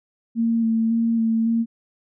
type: tone with vibrato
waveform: sine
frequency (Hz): 227.4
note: A#3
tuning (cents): -43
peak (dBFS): -17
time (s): 0.35-1.66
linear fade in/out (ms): 50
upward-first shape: square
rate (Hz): 1.8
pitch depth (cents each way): 16
effects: none